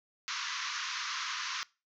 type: band-pass noise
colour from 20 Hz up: pink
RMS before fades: -37 dBFS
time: 0.28-1.63 s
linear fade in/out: 0 ms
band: 1000 to 6500 Hz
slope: 96 dB/octave
effects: noise-tail reverb RT60 0.3 s tail -22 dB re dry